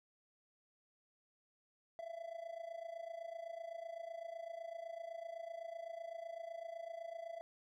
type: tone with amplitude modulation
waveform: triangle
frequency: 669 Hz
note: E5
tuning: 25 cents sharp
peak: -39 dBFS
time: 1.99-7.41 s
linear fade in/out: 0 ms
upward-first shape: sine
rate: 27.9 Hz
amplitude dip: 80%
effects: none